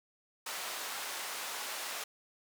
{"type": "band-pass noise", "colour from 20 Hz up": "pink", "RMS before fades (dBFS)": -40, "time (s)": [0.46, 2.04], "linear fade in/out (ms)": 5, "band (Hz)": [780, 16000], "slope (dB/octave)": 12, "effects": []}